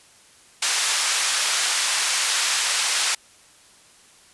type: band-pass noise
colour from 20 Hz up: white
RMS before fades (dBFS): -22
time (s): 0.62-3.15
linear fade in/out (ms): 5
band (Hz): 990 to 7900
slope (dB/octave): 12
effects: white hiss -52 dBFS RMS until 4.33 s + resampled to 24000 Hz